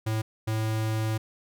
square tone pair in turn, 109.9 / 109.9 Hz, A2 / A2, -2 / -2 cents, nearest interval unison, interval 0 cents, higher neither, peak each -26 dBFS, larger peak neither, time 0.06-0.22 / 0.47-1.18 s, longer second, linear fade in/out 10 ms, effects none

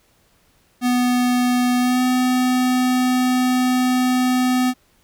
square tone with pitch glide, 247.3 to 252.6 Hz, B3 to B3, +3 to +39 cents, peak -16 dBFS, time 0.81-4.74 s, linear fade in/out 50 ms, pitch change +36 cents, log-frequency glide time 1.79-2.02 s, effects pink hiss -59 dBFS RMS until 5.03 s

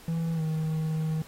triangle tone with pitch glide, 164.81 to 157.82 Hz, E3 to D#3, 0 to +25 cents, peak -24 dBFS, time 0.08-1.22 s, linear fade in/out 2 ms, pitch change -75 cents, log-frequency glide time 0.34-0.42 s, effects pink hiss -51 dBFS RMS until 1.27 s + AAC 48 kbps

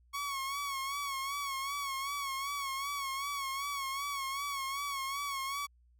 sawtooth tone with vibrato, 1108.7 Hz, C#6, in tune, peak -31 dBFS, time 0.13-5.67 s, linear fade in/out 20 ms, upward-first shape sine, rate 2.6 Hz, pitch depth 57 cents each way, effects added 60 Hz sine -62 dBFS peak until 5.99 s

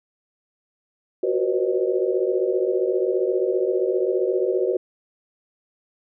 sine tone cluster, 361.2 / 376.2 / 481.1 / 529 / 610 Hz, F#4 / F#4 / B4 / C5 / D#5, -42 / +29 / -45 / +19 / -34 cents, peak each -27 / -22 / -25 / -27 / -31 dBFS, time 1.23-4.77 s, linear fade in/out 5 ms, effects none

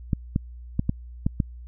clicks, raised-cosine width 5 ms, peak -9 dBFS, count 6, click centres 0.132 / 0.361 / 0.794 / 0.894 / 1.265 / 1.402 s, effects added 60 Hz sine -38 dBFS peak until 1.67 s

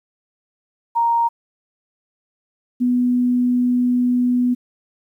sine tone pair in turn, 932.3 / 246.9 Hz, A#5 / B3, 0 / 0 cents, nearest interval octave + major seventh, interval 2300 cents, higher first, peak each -14 dBFS, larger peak neither, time 0.95-1.29 / 2.8-4.55 s, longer second, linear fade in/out 20 ms, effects 9-bit

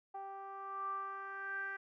10% pulse tone with low-pass filter sweep, 391.5 Hz, G4, 2 cents flat, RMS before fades -43 dBFS, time 0.14-1.77 s, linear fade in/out 10 ms, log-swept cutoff 860 to 1700 Hz, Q 9.8, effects none

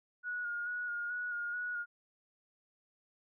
sine tone with vibrato, 1443 Hz, F#6, 44 cents flat, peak -35 dBFS, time 0.23-1.86 s, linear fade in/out 50 ms, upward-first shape square, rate 2.3 Hz, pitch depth 23 cents each way, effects none

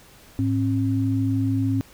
sine tone pair together, 106.9 / 268.7 Hz, A2 / C4, -49 / +46 cents, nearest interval octave + major third, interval 1595 cents, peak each -22 dBFS, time 0.39-1.81 s, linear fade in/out 0 ms, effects pink hiss -50 dBFS RMS until 1.93 s

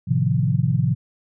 sine chord, F dominant seventh, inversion first, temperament equal, 110 / 130.81 / 155.56 / 174.61 Hz, A2 / C3 / Eb3 / F3, 0 / 0 / 0 / 0 cents, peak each -23 / -20 / -23 / -24 dBFS, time 0.07-0.95 s, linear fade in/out 20 ms, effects none

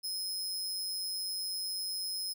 sawtooth tone with amplitude modulation, 5130 Hz, E8, 48 cents flat, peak -29 dBFS, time 0.03-2.34 s, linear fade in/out 20 ms, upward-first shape sine, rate 188 Hz, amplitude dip 60%, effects none

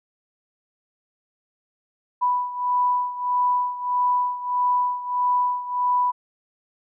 sine beating tone pair, 987.8 / 989.4 Hz, B5 / B5, 0 / +3 cents, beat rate 1.6 Hz, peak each -21 / -25 dBFS, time 2.21-6.12 s, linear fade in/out 20 ms, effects none

